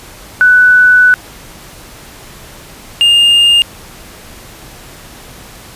sine / triangle tone pair in turn, 1490 / 2820 Hz, F#6 / F7, +12 / +16 cents, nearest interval major seventh, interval 1104 cents, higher second, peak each -3 dBFS, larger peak neither, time 0.41-1.14 / 3.01-3.62 s, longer first, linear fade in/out 0 ms, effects pink hiss -34 dBFS RMS until 5.75 s + resampled to 32000 Hz

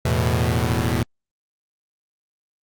sawtooth chord, E suspended fourth, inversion none, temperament equal, 82.41 / 110 / 123.47 Hz, E2 / A2 / B2, 0 / 0 / 0 cents, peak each -18 dBFS, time 0.05-1.03 s, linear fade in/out 5 ms, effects Opus 48 kbps

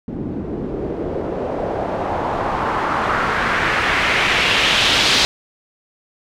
white noise with low-pass filter sweep, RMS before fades -19 dBFS, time 0.08-5.25 s, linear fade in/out 0 ms, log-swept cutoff 260 to 4100 Hz, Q 1.8, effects none

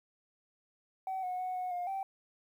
sine tone with pitch steps, 760 / 730 / 738 / 732 / 711 / 776 Hz, F#5 / F#5 / F#5 / F#5 / F5 / G5, +46 / -24 / -5 / -19 / +31 / -18 cents, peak -32 dBFS, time 1.07-2.03 s, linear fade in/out 2 ms, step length 160 ms, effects tanh soft clip ceiling -31 dBFS + 11-bit

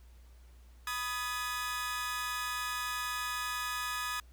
sawtooth chord, G# minor, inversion first, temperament equal with one note detuned, 987.8 / 1244.5 / 1696.1 Hz, B5 / D#6 / G#6, 0 / 0 / +36 cents, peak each -38 / -33 / -35 dBFS, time 0.87-4.2 s, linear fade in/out 2 ms, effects added 60 Hz sine -53 dBFS peak until 4.32 s + pink hiss -67 dBFS RMS until 4.32 s

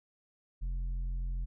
sine tone with tanh clipping, 43.65 Hz, F1, in tune, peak -33 dBFS, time 0.61-1.46 s, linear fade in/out 20 ms, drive 6 dB, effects none

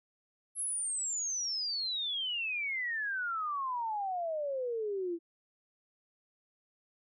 sine exponential sweep, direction down, 11175 to 329.6 Hz, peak -32 dBFS, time 0.55-5.19 s, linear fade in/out 50 ms, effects none

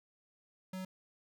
square tone, 186.8 Hz, F#3, 17 cents sharp, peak -40 dBFS, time 0.73-0.85 s, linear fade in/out 5 ms, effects none

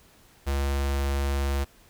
square tone with notch filter, 69.3 Hz, C#2, in tune, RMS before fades -26 dBFS, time 0.46-1.65 s, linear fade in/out 20 ms, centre 150 Hz, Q 0.78, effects pink hiss -57 dBFS RMS until 1.89 s

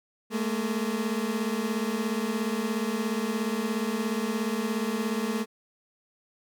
30% pulse beating tone pair, 212.1 / 229.1 Hz, G#3 / A#3, +37 / -30 cents, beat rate 17 Hz, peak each -27 dBFS, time 0.3-5.46 s, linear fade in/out 50 ms, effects none

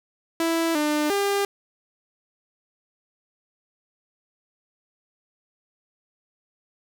sawtooth tone with pitch steps, 330.3 / 299.7 / 400.6 Hz, E4 / D4 / G4, +4 / +35 / +38 cents, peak -17 dBFS, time 0.4-1.45 s, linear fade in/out 2 ms, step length 350 ms, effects none

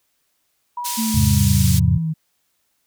sine tone with exponential decay, 969 Hz, B5, 33 cents flat, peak -23 dBFS, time 0.77-2.11 s, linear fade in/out 5 ms, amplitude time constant 290 ms
pink band-pass noise, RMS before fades -26 dBFS, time 0.84-1.8 s, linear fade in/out 20 ms, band 4800 to 16000 Hz, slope 12 dB/octave
sine linear sweep, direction down, 227.5 to 155.56 Hz, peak -19 dBFS, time 0.97-2.14 s, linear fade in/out 20 ms
sine chord, E augmented, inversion none, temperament equal with one note detuned, 82.41 / 103.83 / 133.41 Hz, E2 / G#2 / B#2, 0 / 0 / +34 cents, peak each -18 dBFS, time 1.14-1.98 s, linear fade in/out 10 ms
effects white hiss -68 dBFS RMS until 2.86 s

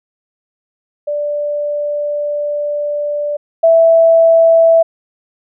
sine tone pair in turn, 587.3 / 659.2 Hz, D5 / E5, 0 / 0 cents, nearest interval major second, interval 200 cents, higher second, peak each -15 / -5 dBFS, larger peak second, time 1.07-3.37 / 3.63-4.83 s, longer first, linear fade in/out 10 ms, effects none

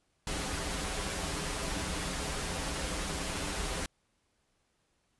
pink noise with comb filter, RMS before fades -35 dBFS, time 0.27-3.86 s, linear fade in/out 2 ms, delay 8.5 ms, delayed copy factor -0.65, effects pink hiss -75 dBFS RMS until 5.19 s + resampled to 24000 Hz

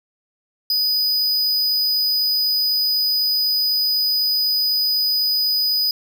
square tone, 4974 Hz, D#8, 1 cent flat, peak -17 dBFS, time 0.7-5.91 s, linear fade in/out 2 ms, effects none

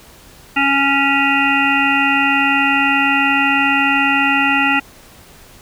harmonic tone, 277.2 Hz, C#4, in tune, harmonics 1 / 3 / 5 / 7 / 9 / 10, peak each -19 / -19 / -19 / -19 / -19 / -19 dBFS, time 0.56-4.8 s, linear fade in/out 10 ms, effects pink hiss -43 dBFS RMS until 5.61 s

